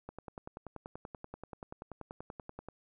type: click train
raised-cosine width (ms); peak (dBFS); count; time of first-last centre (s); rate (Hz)
1; -29; 28; 0.09-2.686; 10.4
effects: none